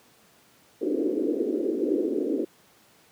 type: band-pass noise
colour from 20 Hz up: pink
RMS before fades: -26 dBFS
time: 0.81-2.45 s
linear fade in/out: 10 ms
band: 270 to 460 Hz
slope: 48 dB/octave
effects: pink hiss -58 dBFS RMS until 3.11 s + high-pass 150 Hz 12 dB/octave